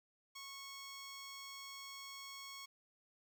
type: tone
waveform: 10% pulse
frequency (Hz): 1100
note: C#6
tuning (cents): -14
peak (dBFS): -40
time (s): 0.35-2.66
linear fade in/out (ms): 10
effects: none